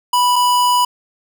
square tone pair in turn, 985 / 985 Hz, B5 / B5, -5 / -5 cents, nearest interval unison, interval 0 cents, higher neither, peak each -12 dBFS, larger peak neither, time 0.13-0.36 / 0.36-0.85 s, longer second, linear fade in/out 5 ms, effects none

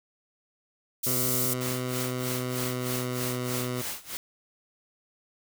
white high-pass noise, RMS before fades -28 dBFS, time 1.03-1.54 s, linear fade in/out 10 ms, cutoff 5900 Hz, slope 12 dB/octave
15% pulse tone with pitch glide, 126.3 to 124.56 Hz, B2 to B2, +39 to +15 cents, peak -23 dBFS, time 1.06-3.82 s, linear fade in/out 10 ms, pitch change -24 cents, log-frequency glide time 2.13-3.55 s
white noise with tremolo, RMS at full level -33 dBFS, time 1.61-4.17 s, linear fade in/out 0 ms, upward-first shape sine, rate 3.2 Hz, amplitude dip 90%
effects none

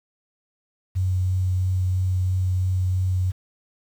sine tone with vibrato, 92.5 Hz, F#2, in tune, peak -19 dBFS, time 0.95-3.32 s, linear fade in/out 20 ms, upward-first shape triangle, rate 3 Hz, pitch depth 12 cents each way, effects 8-bit

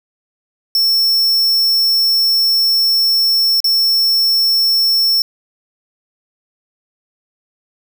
square tone with dropouts, 5400 Hz, E8, 41 cents sharp, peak -11 dBFS, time 0.75-5.22 s, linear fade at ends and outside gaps 1 ms, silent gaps 3.603-3.643 s, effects none

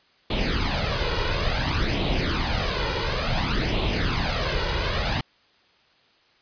pink noise with flanger, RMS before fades -24 dBFS, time 0.3-5.21 s, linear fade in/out 5 ms, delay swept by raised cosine 0.3 to 2.1 ms, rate 0.57 Hz, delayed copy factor +0.65, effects white hiss -60 dBFS RMS until 6.41 s + resampled to 11025 Hz

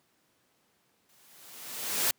white noise with exponential growth, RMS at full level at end -25 dBFS, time 1.09-2.11 s, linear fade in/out 2 ms, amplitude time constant 220 ms, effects pink hiss -70 dBFS RMS until 2.18 s + high-pass 150 Hz 12 dB/octave

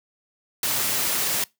white noise, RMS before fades -24 dBFS, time 0.63-1.44 s, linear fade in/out 2 ms, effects noise-tail reverb RT60 0.2 s tail -23 dB re dry + high-pass 80 Hz 12 dB/octave

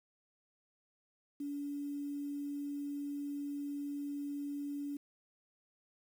sine tone with quantisation, 286.3 Hz, D4, 44 cents flat, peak -37 dBFS, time 1.4-4.97 s, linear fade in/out 5 ms, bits 10, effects none

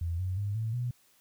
sine tone with pitch steps, 84.5 / 92.68 / 101.66 / 111.5 / 122.29 Hz, E2 / F#2 / G#2 / A2 / B2, +43 / +3 / -37 / +23 / -17 cents, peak -29 dBFS, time 0.01-0.91 s, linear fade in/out 5 ms, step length 180 ms, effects white hiss -65 dBFS RMS until 1.2 s

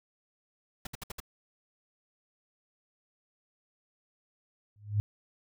pink noise bursts, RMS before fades -39 dBFS, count 5, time 0.85-1.202 s, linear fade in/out 5 ms, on 20 ms, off 63 ms
sine tone with exponential growth, 103.83 Hz, G#2, in tune, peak -21 dBFS, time 4.76-5 s, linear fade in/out 0 ms, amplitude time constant 51 ms
effects none

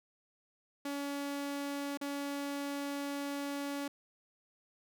sawtooth tone with dropouts, 283 Hz, C#4, 36 cents sharp, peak -32 dBFS, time 0.85-3.88 s, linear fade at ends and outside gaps 5 ms, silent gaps 1.974-2.012 s, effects none

